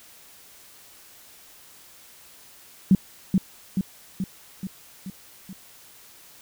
sine tone with echo, 190 Hz, F#3, 46 cents sharp, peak -11 dBFS, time 2.91-2.95 s, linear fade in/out 2 ms, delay 430 ms, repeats 6, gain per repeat -4 dB, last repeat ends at 5.53 s, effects white hiss -50 dBFS RMS until 6.41 s

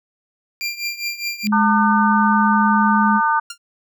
25% pulse tone with tremolo, 2381 Hz, D7, 23 cents sharp, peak -16 dBFS, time 0.61-1.47 s, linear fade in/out 0 ms, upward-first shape triangle, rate 4.9 Hz, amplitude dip 85%
sine tone, 210 Hz, G#3, 19 cents sharp, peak -16 dBFS, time 1.43-3.21 s, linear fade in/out 50 ms
harmonic tone, 301.6 Hz, D4, 46 cents sharp, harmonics 3 / 4 / 5, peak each -17 / -19 / -21 dBFS, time 1.52-3.4 s, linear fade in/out 10 ms
10% pulse tone with exponential decay, 1396.9 Hz, F6, in tune, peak -17 dBFS, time 3.5-3.58 s, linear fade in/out 5 ms, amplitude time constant 17 ms
effects none

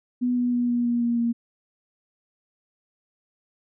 sine tone with pitch steps, 246.9 / 244.8 / 242.7 / 240.6 / 238.5 / 236.4 / 234.4 Hz, B3 / B3 / B3 / B3 / A#3 / A#3 / A#3, 0 / -15 / -30 / -45 / +40 / +24 / +10 cents, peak -20 dBFS, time 0.21-1.33 s, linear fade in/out 20 ms, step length 160 ms, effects none

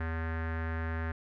square tone with low-pass filter, 81.4 Hz, E2, 21 cents flat, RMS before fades -34 dBFS, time 0-1.12 s, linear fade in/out 5 ms, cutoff 1700 Hz, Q 4.3, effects none

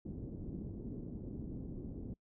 white low-pass noise, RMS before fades -44 dBFS, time 0.05-2.14 s, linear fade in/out 5 ms, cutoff 310 Hz, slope 24 dB/octave, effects noise-tail reverb RT60 0.1 s tail -26 dB re dry

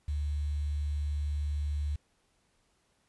sine tone with quantisation, 73.42 Hz, D2, in tune, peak -29 dBFS, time 0.08-1.96 s, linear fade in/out 5 ms, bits 9, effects pink hiss -72 dBFS RMS until 3.08 s + resampled to 24000 Hz

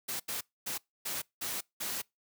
white noise bursts at uneven times, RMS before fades -36 dBFS, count 6, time 0.08-0.2 / 0.28-0.41 / 0.66-0.78 / 1.05-1.22 / 1.41-1.61 / 1.8-2.02 s, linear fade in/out 10 ms, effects noise-tail reverb RT60 0.2 s tail -25 dB re dry + high-pass 100 Hz 12 dB/octave

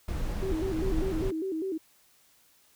brown noise, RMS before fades -31 dBFS, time 0.08-1.31 s, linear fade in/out 5 ms
sine tone with vibrato, 349.3 Hz, F4, in tune, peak -29 dBFS, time 0.42-1.78 s, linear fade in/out 10 ms, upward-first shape square, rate 5 Hz, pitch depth 160 cents each way
effects white hiss -63 dBFS RMS until 2.75 s

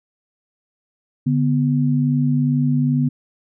sine tone pair together, 145.2 / 247.6 Hz, D3 / B3, -19 / +5 cents, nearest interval major sixth, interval 924 cents, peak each -17 / -18 dBFS, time 1.26-3.09 s, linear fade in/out 10 ms, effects none

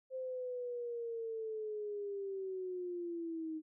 sine linear sweep, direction down, 523 to 311.1 Hz, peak -38 dBFS, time 0.1-3.62 s, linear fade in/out 50 ms, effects none

